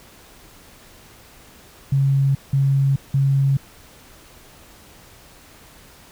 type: tone bursts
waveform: sine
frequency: 137.2 Hz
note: C#3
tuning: 17 cents flat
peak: -14 dBFS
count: 3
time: 1.92-3.57 s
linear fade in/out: 5 ms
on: 430 ms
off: 180 ms
effects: pink hiss -47 dBFS RMS until 6.11 s